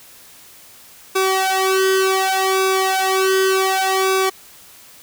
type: tone with flanger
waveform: sawtooth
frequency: 381 Hz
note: G4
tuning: 49 cents flat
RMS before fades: -17 dBFS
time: 1.15-4.3 s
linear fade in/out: 10 ms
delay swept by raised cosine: 0.81 to 2.01 ms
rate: 0.67 Hz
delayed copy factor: +1
effects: white hiss -44 dBFS RMS until 5.02 s